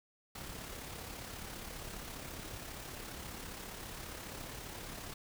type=noise with amplitude modulation; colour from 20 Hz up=pink; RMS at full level=-44 dBFS; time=0.35-5.14 s; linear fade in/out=5 ms; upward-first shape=sine; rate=34.8 Hz; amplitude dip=40%; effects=none